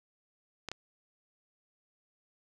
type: clicks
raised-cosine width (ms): 0.2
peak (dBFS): -20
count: 2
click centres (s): 0.687 / 0.716
effects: none